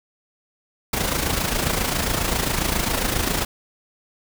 pink noise with amplitude modulation, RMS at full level -20 dBFS, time 0.93-3.45 s, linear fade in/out 5 ms, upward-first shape sine, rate 27.4 Hz, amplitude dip 60%, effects none

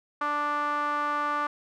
sawtooth tone with band-pass filter, 293.7 Hz, D4, in tune, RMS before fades -28 dBFS, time 0.21-1.47 s, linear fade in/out 5 ms, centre 1200 Hz, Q 4.4, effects none

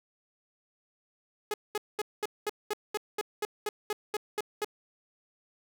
sawtooth tone bursts, 420.6 Hz, G#4, 22 cents sharp, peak -25 dBFS, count 14, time 1.51-4.646 s, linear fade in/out 2 ms, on 29 ms, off 210 ms, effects none

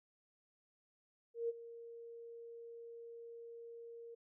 sine tone with ADSR envelope, 465.5 Hz, A#4, 2 cents flat, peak -33 dBFS, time 1.34-4.15 s, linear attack 150 ms, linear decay 28 ms, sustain -16 dB, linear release 10 ms, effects none

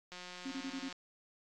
click train, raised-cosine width 0.2 ms, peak -30 dBFS, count 146, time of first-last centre 0.12-0.926 s, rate 180 Hz
sine tone bursts, 268.6 Hz, C4, 46 cents sharp, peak -38 dBFS, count 5, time 0.45-0.89 s, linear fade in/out 10 ms, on 68 ms, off 25 ms
effects AAC 32 kbps

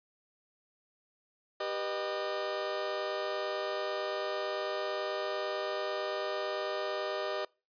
sawtooth chord, G augmented, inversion none, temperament just, 392 / 490 / 612.5 Hz, G4 / B4 / D#5, 0 / -14 / -27 cents, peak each -34 / -36 / -31 dBFS, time 1.6-7.45 s, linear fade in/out 5 ms, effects noise-tail reverb RT60 0.3 s tail -24 dB re dry + resampled to 11025 Hz

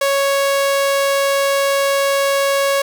sawtooth tone, 554.4 Hz, C#5, in tune, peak -10 dBFS, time 0.01-2.82 s, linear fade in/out 5 ms, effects none

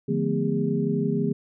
sine tone cluster, 149.1 / 175.7 / 218.7 / 250.3 / 406 Hz, D3 / F3 / A3 / B3 / G#4, +27 / +11 / -10 / +23 / -39 cents, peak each -28 dBFS, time 0.08-1.33 s, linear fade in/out 10 ms, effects none

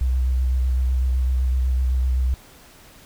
sine tone with vibrato, 63.7 Hz, C2, 46 cents flat, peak -17 dBFS, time 0.01-2.34 s, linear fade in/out 0 ms, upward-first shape sine, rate 7.9 Hz, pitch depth 27 cents each way, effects pink hiss -48 dBFS RMS until 3.05 s

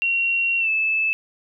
sine tone with pitch glide, 2742 to 2620 Hz, F7 to E7, -32 to -11 cents, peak -18 dBFS, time 0.02-1.13 s, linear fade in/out 0 ms, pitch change -79 cents, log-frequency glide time 0.59-0.69 s, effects none

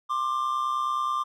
triangle tone pair together, 1056.6 / 1186 Hz, C6 / D6, +17 / +17 cents, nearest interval major second, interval 200 cents, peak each -28 / -24 dBFS, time 0.09-1.24 s, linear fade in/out 20 ms, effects none

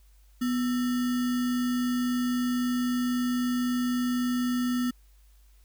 sine tone with sample-and-hold, 246.9 Hz, B3, in tune, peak -24 dBFS, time 0.41-4.91 s, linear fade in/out 10 ms, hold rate 1575 Hz, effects added 50 Hz sine -54 dBFS peak until 5.64 s + white hiss -67 dBFS RMS until 5.64 s

